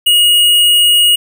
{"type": "tone with hard clipping", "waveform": "sine", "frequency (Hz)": 2881, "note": "F#7", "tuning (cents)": -47, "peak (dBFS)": -7, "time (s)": [0.06, 1.16], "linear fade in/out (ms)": 10, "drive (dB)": 17, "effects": []}